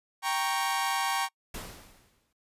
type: chord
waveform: sawtooth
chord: G diminished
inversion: none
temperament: equal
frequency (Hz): 784 / 932.3 / 1108.7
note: G5 / Bb5 / Db6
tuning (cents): 0 / 0 / 0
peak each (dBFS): -27 / -28 / -28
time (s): 0.22-1.29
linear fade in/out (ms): 50
type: noise with exponential decay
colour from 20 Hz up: pink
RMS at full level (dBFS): -37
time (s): 1.54-2.33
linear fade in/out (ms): 5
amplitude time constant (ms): 170
effects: noise-tail reverb RT60 0.1 s tail -26 dB re dry + resampled to 32000 Hz